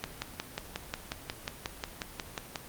click train, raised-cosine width 0.2 ms, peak -15 dBFS, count 15, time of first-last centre 0.04-2.558 s, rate 5.56 Hz, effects pink hiss -47 dBFS RMS until 2.68 s + Opus 24 kbps

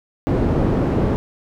white low-pass noise, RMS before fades -18 dBFS, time 0.27-1.16 s, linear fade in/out 0 ms, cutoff 340 Hz, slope 12 dB/octave, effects none

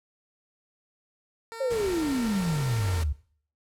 15% pulse tone, 456 Hz, A#4, 38 cents flat, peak -31 dBFS, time 1.52-3.02 s, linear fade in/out 0 ms
sine exponential sweep, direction down, 554.4 to 69 Hz, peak -24 dBFS, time 1.6-3.13 s, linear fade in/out 10 ms
pink noise, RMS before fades -37 dBFS, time 1.7-3.04 s, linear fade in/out 10 ms
effects noise-tail reverb RT60 0.5 s tail -19 dB re dry + low-pass 12000 Hz 12 dB/octave

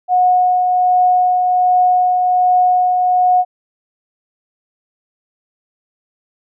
sine tone with tremolo, 728 Hz, F#5, 28 cents flat, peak -8 dBFS, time 0.08-3.45 s, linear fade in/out 50 ms, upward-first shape triangle, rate 1.3 Hz, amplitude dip 35%, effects none

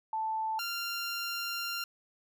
sine / 15% pulse tone pair in turn, 880 / 1388.5 Hz, A5 / F6, 0 / -10 cents, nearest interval minor sixth, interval 790 cents, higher second, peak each -30 / -27 dBFS, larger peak second, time 0.13-0.59 / 0.59-1.84 s, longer second, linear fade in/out 2 ms, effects none

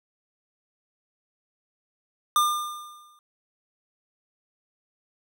square tone with exponential decay, 1202 Hz, D6, 40 cents sharp, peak -17 dBFS, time 2.36-3.19 s, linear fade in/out 1 ms, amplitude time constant 180 ms, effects none

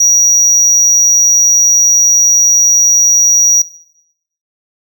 triangle tone, 5770 Hz, F#8, 44 cents flat, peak -4 dBFS, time 0-3.62 s, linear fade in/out 5 ms, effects noise-tail reverb RT60 0.8 s tail -19 dB re dry

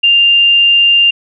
sine tone, 2795 Hz, F7, 1 cent sharp, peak -5 dBFS, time 0.03-1.11 s, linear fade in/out 10 ms, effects none

